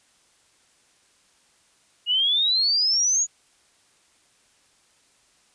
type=exponential sweep; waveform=sine; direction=up; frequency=2854 to 6850 Hz; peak=-18 dBFS; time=2.06-3.27 s; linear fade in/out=50 ms; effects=white hiss -61 dBFS RMS until 5.54 s + resampled to 22050 Hz